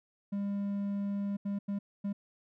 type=tone bursts at uneven times; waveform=triangle; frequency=200.8 Hz; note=G3; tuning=42 cents sharp; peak=-29 dBFS; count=4; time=0.32-1.37 / 1.45-1.59 / 1.68-1.79 / 2.04-2.13 s; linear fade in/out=10 ms; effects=none